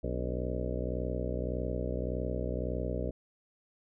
harmonic tone with a mistuned harmonic, 61.74 Hz, B1, in tune, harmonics 1 / 2 / 3 / 4 / 5 / 6 / 7 / 8 / 9 / 10, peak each -35 / -39 / -41 / -43 / -43 / -43 / -42 / -41 / -42 / -43 dBFS, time 0.03-3.11 s, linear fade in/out 10 ms, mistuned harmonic 5, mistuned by -120 cents, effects none

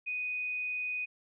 sine tone, 2489 Hz, D#7, in tune, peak -32 dBFS, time 0.06-1.06 s, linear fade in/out 20 ms, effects none

